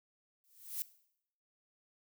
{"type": "noise with exponential growth", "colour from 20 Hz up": "violet", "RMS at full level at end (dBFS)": -35, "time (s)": [0.44, 0.82], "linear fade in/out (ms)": 0, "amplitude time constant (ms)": 82, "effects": ["noise-tail reverb RT60 0.7 s tail -18 dB re dry"]}